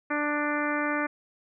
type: harmonic tone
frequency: 295.2 Hz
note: D4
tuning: 9 cents sharp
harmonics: 1 / 2 / 3 / 4 / 5 / 6 / 7 / 8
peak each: -30 / -33 / -36 / -33 / -33 / -34 / -36 / -40 dBFS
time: 0.1-1.07 s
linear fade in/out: 10 ms
effects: none